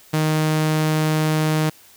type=tone; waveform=sawtooth; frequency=155.56 Hz; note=D#3; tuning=in tune; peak=-13 dBFS; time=0.13-1.7 s; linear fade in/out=10 ms; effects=white hiss -49 dBFS RMS until 1.96 s